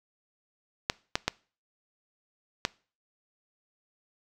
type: clicks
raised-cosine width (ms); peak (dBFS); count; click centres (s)
0.2; -7; 4; 0.899 / 1.155 / 1.28 / 2.651
effects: noise-tail reverb RT60 0.4 s tail -23 dB re dry